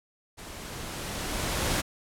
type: noise with level ramp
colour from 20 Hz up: pink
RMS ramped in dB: -43 to -26 dBFS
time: 0.37-1.82 s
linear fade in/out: 20 ms
effects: low-pass 12000 Hz 12 dB/octave